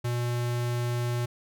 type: tone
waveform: square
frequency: 120.7 Hz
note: B2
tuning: 39 cents flat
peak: -27 dBFS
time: 0.04-1.26 s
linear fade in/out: 10 ms
effects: none